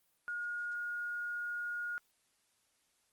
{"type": "tone with quantisation", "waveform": "sine", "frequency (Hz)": 1433, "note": "F6", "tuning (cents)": 44, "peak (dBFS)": -36, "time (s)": [0.28, 1.98], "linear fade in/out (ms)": 0, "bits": 11, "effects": ["white hiss -75 dBFS RMS until 3.12 s", "Opus 32 kbps"]}